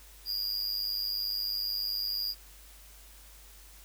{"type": "tone with amplitude modulation", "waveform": "square", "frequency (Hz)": 4837, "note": "D#8", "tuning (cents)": -50, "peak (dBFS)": -27, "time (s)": [0.25, 2.35], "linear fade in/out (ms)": 50, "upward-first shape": "sine", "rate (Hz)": 100, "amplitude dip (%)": 90, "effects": ["added 50 Hz sine -53 dBFS peak until 3.84 s", "white hiss -55 dBFS RMS until 3.84 s"]}